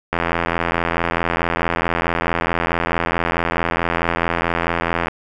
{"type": "click train", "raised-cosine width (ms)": 0.5, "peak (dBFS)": -3, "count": 420, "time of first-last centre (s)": [0.13, 5.083], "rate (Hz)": 84.6, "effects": []}